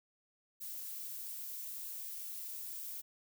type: noise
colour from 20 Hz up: violet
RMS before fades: -44 dBFS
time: 0.6-3.02 s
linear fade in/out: 20 ms
effects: none

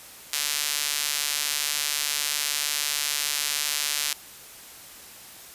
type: tone with high-pass filter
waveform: sawtooth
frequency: 146.83 Hz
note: D3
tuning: in tune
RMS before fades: -27 dBFS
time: 0.33-4.13 s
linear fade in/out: 0 ms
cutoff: 3600 Hz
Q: 0.64
effects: white hiss -45 dBFS RMS until 5.54 s + resampled to 32000 Hz

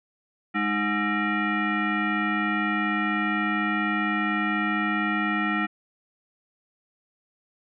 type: tone with frequency modulation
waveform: sine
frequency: 830.6 Hz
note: G#5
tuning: in tune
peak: -22 dBFS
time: 0.54-5.67 s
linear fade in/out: 20 ms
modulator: 519 Hz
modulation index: 2.7
effects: none

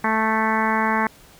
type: harmonic tone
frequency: 220 Hz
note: A3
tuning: in tune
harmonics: 1 / 2 / 3 / 4 / 5 / 6 / 7 / 8 / 9 / 10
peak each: -24 / -30 / -31 / -23 / -25 / -32 / -28 / -28 / -29 / -34 dBFS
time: 0.04-1.07 s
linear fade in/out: 2 ms
effects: pink hiss -49 dBFS RMS until 1.39 s

